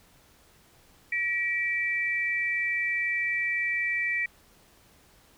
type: tone pair together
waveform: sine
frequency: 1923 / 2327 Hz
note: B6 / D7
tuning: -47 / -17 cents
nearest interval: minor third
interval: 330 cents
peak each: -28 dBFS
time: 1.12-4.26 s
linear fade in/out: 5 ms
effects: pink hiss -59 dBFS RMS until 5.37 s